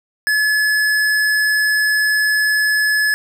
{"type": "tone with tanh clipping", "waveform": "sine", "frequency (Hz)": 1711, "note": "A6", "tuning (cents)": -49, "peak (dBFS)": -15, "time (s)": [0.27, 3.14], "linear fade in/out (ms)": 0, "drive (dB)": 18, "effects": []}